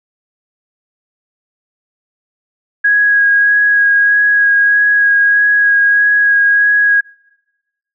sine tone with vibrato, 1652 Hz, G#6, 10 cents flat, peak -7 dBFS, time 2.84-7.01 s, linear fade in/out 10 ms, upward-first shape sine, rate 1.6 Hz, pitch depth 13 cents each way, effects noise-tail reverb RT60 1.0 s tail -25 dB re dry

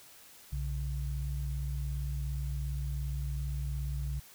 sine tone pair together, 62.1 / 139.41 Hz, B1 / C#3, +10 / +10 cents, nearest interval octave + major second, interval 1400 cents, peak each -33 / -37 dBFS, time 0.52-4.2 s, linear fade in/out 10 ms, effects white hiss -55 dBFS RMS until 4.34 s

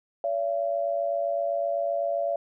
sine tone pair together, 570 / 677.8 Hz, C#5 / E5, +48 / +48 cents, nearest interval minor third, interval 300 cents, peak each -27 dBFS, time 0.24-2.36 s, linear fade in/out 2 ms, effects none

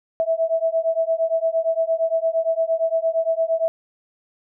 sine beating tone pair, 650 / 658.7 Hz, E5 / E5, -24 / -1 cents, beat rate 8.7 Hz, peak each -21 dBFS, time 0.2-3.68 s, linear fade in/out 0 ms, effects none

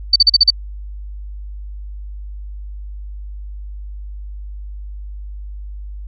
sine tone bursts, 4568 Hz, D8, 49 cents flat, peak -5 dBFS, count 6, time 0.13-0.504 s, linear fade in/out 5 ms, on 29 ms, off 40 ms, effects added 50 Hz sine -27 dBFS peak until 6.07 s

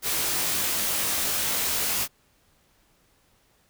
white noise with comb filter, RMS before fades -26 dBFS, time 0.02-2.08 s, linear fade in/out 50 ms, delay 20 ms, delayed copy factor -0.9, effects pink hiss -64 dBFS RMS until 3.69 s

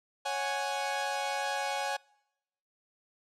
sawtooth chord, C# suspended fourth, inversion none, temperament equal, 554.4 / 740 / 830.6 Hz, C#5 / F#5 / G#5, 0 / 0 / 0 cents, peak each -33 / -33 / -29 dBFS, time 0.25-1.97 s, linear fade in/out 10 ms, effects noise-tail reverb RT60 0.9 s tail -26 dB re dry + low-pass 8000 Hz 12 dB/octave

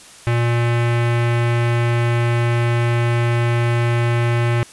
square tone with low-pass filter, 118.5 Hz, A#2, 29 cents sharp, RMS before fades -17 dBFS, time 0.27-4.63 s, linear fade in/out 0 ms, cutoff 2400 Hz, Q 1.9, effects white hiss -42 dBFS RMS until 4.72 s + resampled to 24000 Hz

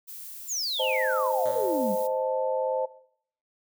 violet noise, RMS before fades -41 dBFS, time 0.07-2.08 s, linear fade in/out 20 ms
sine exponential sweep, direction down, 7459 to 180.4 Hz, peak -27 dBFS, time 0.47-1.96 s, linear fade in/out 50 ms
sine chord, A diminished, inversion first, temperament equal with one note detuned, 520.2 / 622.3 / 880 Hz, C5 / Eb5 / A5, -10 / 0 / 0 cents, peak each -27 / -31 / -31 dBFS, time 0.79-2.86 s, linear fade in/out 10 ms
5% pulse tone with exponential decay, 128.2 Hz, C3, 35 cents flat, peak -28 dBFS, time 1.45-2.24 s, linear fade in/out 2 ms, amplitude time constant 170 ms
effects noise-tail reverb RT60 0.6 s tail -17 dB re dry

